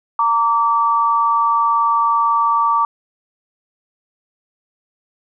sine tone pair together, 919 / 1157.1 Hz, A#5 / D6, -25 / -26 cents, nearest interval major third, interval 399 cents, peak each -17 / -14 dBFS, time 0.19-2.85 s, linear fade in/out 2 ms, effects none

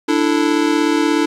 square chord, D suspended second, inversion none, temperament just, 293.7 / 330.4 / 440.5 Hz, D4 / E4 / A4, 0 / +4 / +2 cents, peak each -17 / -18 / -22 dBFS, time 0.08-1.26 s, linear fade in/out 10 ms, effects low-pass 7000 Hz 12 dB/octave + 8-bit

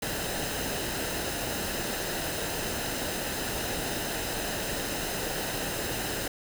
pink noise with comb filter, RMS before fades -32 dBFS, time 0.02-6.28 s, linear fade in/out 5 ms, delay 0.88 ms, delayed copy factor -0.5, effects none

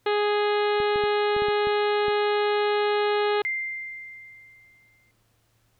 harmonic tone, 415.3 Hz, G#4, in tune, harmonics 1 / 2 / 3 / 4 / 5 / 6 / 7 / 8 / 9 / 10, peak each -22 / -28 / -32 / -34 / -36 / -38 / -39 / -40 / -41 / -42 dBFS, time 0.06-3.42 s, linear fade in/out 5 ms
clicks, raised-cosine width 3 ms, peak -25 dBFS, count 8, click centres 0.802 / 0.959 / 1.038 / 1.365 / 1.421 / 1.485 / 1.671 / 2.083 s
sine tone with exponential decay, 2093 Hz, C7, in tune, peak -23 dBFS, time 3.45-5.11 s, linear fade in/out 0 ms, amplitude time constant 360 ms
effects added 112 Hz sine -68 dBFS peak until 5.79 s + pink hiss -68 dBFS RMS until 5.79 s

